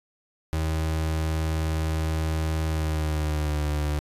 35% pulse tone with pitch glide, 79.2 to 74.88 Hz, D#2 to D2, +31 to +34 cents, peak -22 dBFS, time 0.53-3.99 s, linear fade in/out 0 ms, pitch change -97 cents, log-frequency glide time 2.64-3.63 s, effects resampled to 32000 Hz

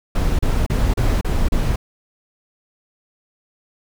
brown noise bursts, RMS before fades -17 dBFS, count 6, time 0.15-1.76 s, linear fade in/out 5 ms, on 240 ms, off 34 ms, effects none

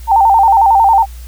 sine tone with vibrato, 845 Hz, G#5, 30 cents sharp, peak -5 dBFS, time 0.07-1.06 s, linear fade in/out 50 ms, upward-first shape square, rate 11 Hz, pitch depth 120 cents each way, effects added 60 Hz sine -27 dBFS peak until 1.27 s + white hiss -42 dBFS RMS until 1.27 s

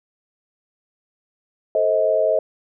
sine chord, A diminished, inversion none, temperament just, 440 / 528 / 633.6 Hz, A4 / C5 / Eb5, 0 / +16 / +31 cents, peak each -23 / -21 / -17 dBFS, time 1.75-2.39 s, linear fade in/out 2 ms, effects none

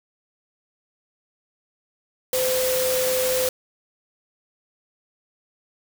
sine tone in noise, 512 Hz, C5, 38 cents flat, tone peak -21 dBFS, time 2.33-3.49 s, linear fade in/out 2 ms, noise white, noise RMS -26 dBFS, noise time 2.33-3.49 s, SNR +2 dB, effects none

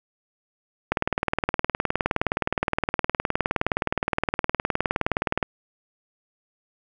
click train, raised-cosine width 0.5 ms, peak -6 dBFS, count 88, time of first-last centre 0.92-5.428 s, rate 19.3 Hz, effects none

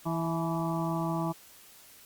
harmonic tone with a mistuned harmonic, 164.6 Hz, E3, 2 cents flat, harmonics 1 / 2 / 4 / 5 / 6 / 7, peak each -31 / -34 / -37 / -38 / -39 / -39 dBFS, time 0.05-1.33 s, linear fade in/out 20 ms, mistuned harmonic 5, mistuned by +46 cents, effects white hiss -54 dBFS RMS until 2.05 s + Opus 48 kbps

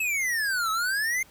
square exponential two-way sweep, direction down then up, 2637 to 1278 to 2129 Hz, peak -25 dBFS, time 0-1.23 s, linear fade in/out 5 ms, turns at 0.71 s, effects pink hiss -55 dBFS RMS until 1.3 s

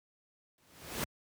pink noise with exponential growth, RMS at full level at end -32 dBFS, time 0.58-1.04 s, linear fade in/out 1 ms, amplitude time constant 100 ms, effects high-pass 80 Hz 12 dB/octave

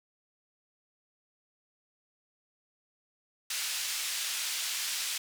pink band-pass noise, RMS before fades -34 dBFS, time 3.5-5.18 s, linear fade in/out 5 ms, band 2700 to 11000 Hz, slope 12 dB/octave, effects none

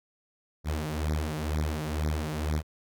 sawtooth beating tone pair, 75.6 / 77.7 Hz, D#2 / D#2, -49 / -2 cents, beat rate 2.1 Hz, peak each -27 dBFS, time 0.64-2.63 s, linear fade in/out 50 ms, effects none

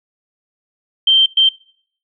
sine tone bursts at uneven times, 3136 Hz, G7, in tune, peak -8 dBFS, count 2, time 1.07-1.26 / 1.37-1.49 s, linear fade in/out 5 ms, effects noise-tail reverb RT60 0.6 s tail -23 dB re dry

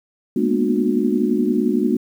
sine tone cluster, 208.7 / 234.7 / 246.1 / 298.5 / 363.7 Hz, G#3 / A#3 / B3 / D4 / F#4, +9 / +12 / -6 / +28 / -30 cents, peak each -22 dBFS, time 0.36-1.97 s, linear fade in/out 5 ms, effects 8-bit

